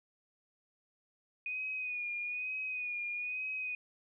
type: tone with vibrato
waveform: sine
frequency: 2476 Hz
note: D#7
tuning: 9 cents flat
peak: -35 dBFS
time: 1.46-3.75 s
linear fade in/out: 2 ms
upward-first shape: sine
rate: 1.1 Hz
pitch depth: 42 cents each way
effects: none